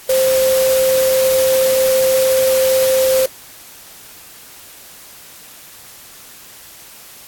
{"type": "tone in noise", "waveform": "sine", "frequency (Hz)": 523.3, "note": "C5", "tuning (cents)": 0, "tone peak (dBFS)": -11, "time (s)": [0.09, 3.26], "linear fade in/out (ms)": 5, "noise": "white", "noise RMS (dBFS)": -22, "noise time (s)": [0.09, 3.26], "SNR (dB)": 8, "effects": ["white hiss -39 dBFS RMS until 7.27 s", "AAC 64 kbps"]}